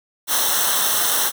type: noise with comb filter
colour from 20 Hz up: white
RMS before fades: -19 dBFS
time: 0.27-1.32 s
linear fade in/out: 50 ms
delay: 0.42 ms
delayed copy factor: -0.8
effects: none